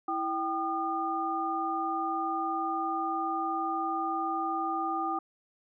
sine tone cluster, 329.1 / 779 / 1216 Hz, E4 / G5 / D#6, -3 / -11 / -40 cents, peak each -35 / -32 / -32 dBFS, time 0.08-5.19 s, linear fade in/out 5 ms, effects none

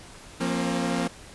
sawtooth chord, F suspended fourth, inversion none, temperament equal with one note detuned, 174.61 / 233.1 / 268.1 Hz, F3 / Bb3 / C4, 0 / 0 / +42 cents, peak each -25 dBFS, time 0.4-1.08 s, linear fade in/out 10 ms, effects pink hiss -46 dBFS RMS until 1.34 s + resampled to 24000 Hz

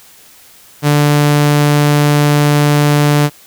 sawtooth tone, 146.83 Hz, D3, in tune, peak -4 dBFS, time 0.82-3.3 s, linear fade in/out 50 ms, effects white hiss -42 dBFS RMS until 3.46 s

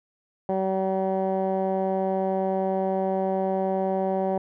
15% pulse tone with low-pass filter, 190.5 Hz, G3, 49 cents flat, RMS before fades -25 dBFS, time 0.49-4.38 s, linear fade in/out 2 ms, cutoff 740 Hz, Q 2.1, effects none

